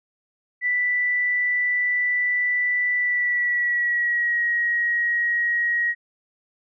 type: tone with pitch glide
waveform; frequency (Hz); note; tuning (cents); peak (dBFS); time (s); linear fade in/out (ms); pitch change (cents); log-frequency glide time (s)
sine; 1975.5 to 1893.9; B6 to A#6; 0 to +27; -19; 0.61-5.95; 50; -73; 2.96-4.41
effects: none